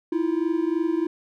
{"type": "tone pair together", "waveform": "triangle", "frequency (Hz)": [319.2, 342.3], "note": ["D#4", "F4"], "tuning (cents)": [44, -35], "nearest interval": "minor second", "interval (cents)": 121, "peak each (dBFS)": -22, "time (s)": [0.12, 1.07], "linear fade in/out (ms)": 5, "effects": []}